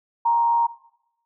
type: tone with frequency modulation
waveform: sine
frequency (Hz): 934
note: A#5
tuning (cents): +3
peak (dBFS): -16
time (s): 0.25-0.67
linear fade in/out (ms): 10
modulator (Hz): 131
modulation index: 0.23
effects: noise-tail reverb RT60 0.8 s tail -18 dB re dry